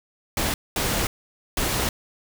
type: noise bursts at uneven times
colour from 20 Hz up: pink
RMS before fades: -24 dBFS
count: 3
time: 0.37-0.54 / 0.76-1.07 / 1.57-1.89 s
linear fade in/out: 2 ms
effects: none